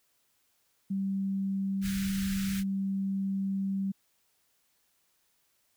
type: tone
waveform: sine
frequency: 194.5 Hz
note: G3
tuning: 13 cents flat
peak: -28 dBFS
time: 0.9-3.92 s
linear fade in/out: 10 ms
type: band-stop noise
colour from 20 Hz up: pink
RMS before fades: -39 dBFS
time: 1.81-2.64 s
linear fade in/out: 50 ms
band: 190 to 1400 Hz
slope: 48 dB/octave
effects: white hiss -72 dBFS RMS until 5.76 s